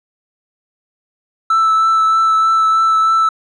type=tone with vibrato; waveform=triangle; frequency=1318.5 Hz; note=E6; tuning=in tune; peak=-7 dBFS; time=1.5-3.29 s; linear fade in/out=5 ms; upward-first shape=triangle; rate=3.2 Hz; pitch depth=14 cents each way; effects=tanh soft clip ceiling -4 dBFS + resampled to 22050 Hz